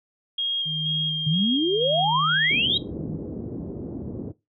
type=tone with vibrato; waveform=sine; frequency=3236 Hz; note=G#7; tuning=46 cents flat; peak=-23 dBFS; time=0.38-2.78 s; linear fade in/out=5 ms; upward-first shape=square; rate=2.1 Hz; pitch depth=12 cents each way
type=tone with tremolo; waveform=sine; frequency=155.4 Hz; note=D#3; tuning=2 cents flat; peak=-27 dBFS; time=0.65-3.19 s; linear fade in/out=20 ms; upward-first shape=sine; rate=0.83 Hz; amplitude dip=95%
type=exponential sweep; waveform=sine; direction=up; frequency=142.3 to 3944 Hz; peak=-20 dBFS; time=1.26-2.78 s; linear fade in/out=10 ms
type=low-pass noise; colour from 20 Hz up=white; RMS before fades=-32 dBFS; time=2.5-4.32 s; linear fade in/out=10 ms; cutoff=370 Hz; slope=24 dB/octave
effects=noise-tail reverb RT60 0.2 s tail -17 dB re dry + high-pass 80 Hz 12 dB/octave